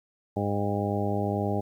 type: harmonic tone with a mistuned harmonic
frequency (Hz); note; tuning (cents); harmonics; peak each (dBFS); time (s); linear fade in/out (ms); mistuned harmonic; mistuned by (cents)
102; G#2; -31; 1 / 2 / 3 / 4 / 5 / 6 / 7 / 8; -30 / -31 / -34 / -33 / -37 / -34 / -39 / -34; 0.36-1.61; 10; 8; -27
effects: 10-bit